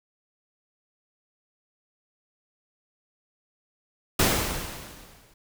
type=noise with exponential decay; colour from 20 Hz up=pink; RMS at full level=-19 dBFS; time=4.19-5.34 s; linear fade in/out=5 ms; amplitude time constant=250 ms; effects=none